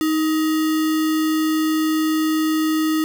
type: tone with sample-and-hold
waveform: sine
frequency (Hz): 313.7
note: D#4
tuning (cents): +14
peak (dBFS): -16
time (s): 0.01-3.04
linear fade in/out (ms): 0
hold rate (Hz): 1575
effects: none